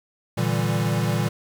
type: chord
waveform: square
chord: E half-diminished seventh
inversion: second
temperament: equal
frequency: 116.54 / 146.83 / 164.81 / 196 Hz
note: Bb2 / D3 / E3 / G3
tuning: 0 / 0 / 0 / 0 cents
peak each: -25 / -28 / -27 / -29 dBFS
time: 0.37-1.29 s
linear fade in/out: 10 ms
effects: 9-bit